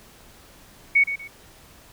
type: tone with echo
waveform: sine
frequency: 2227 Hz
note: C#7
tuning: 7 cents sharp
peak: -13 dBFS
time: 0.95-1.04 s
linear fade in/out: 10 ms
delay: 120 ms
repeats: 2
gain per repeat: -11 dB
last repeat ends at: 1.28 s
effects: pink hiss -50 dBFS RMS until 1.92 s